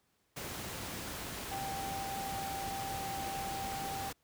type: tone in noise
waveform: sine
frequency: 784 Hz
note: G5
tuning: in tune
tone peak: -38 dBFS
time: 1.51-4.1 s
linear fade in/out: 10 ms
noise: pink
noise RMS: -41 dBFS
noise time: 0.36-4.13 s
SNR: 0 dB
effects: pink hiss -75 dBFS RMS until 4.23 s + high-pass 60 Hz 12 dB/octave